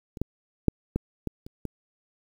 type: clicks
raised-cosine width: 3 ms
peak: -25 / -13 / -6 / -12 / -16 / -28 / -19 dBFS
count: 7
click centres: 0.172 / 0.216 / 0.683 / 0.96 / 1.273 / 1.465 / 1.653 s
effects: 8-bit